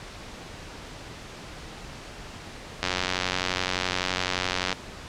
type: click train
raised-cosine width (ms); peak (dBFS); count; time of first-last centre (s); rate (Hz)
0.2; -7; 175; 2.83-4.727; 91.7
effects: pink hiss -41 dBFS RMS until 5.08 s + low-pass 6000 Hz 12 dB/octave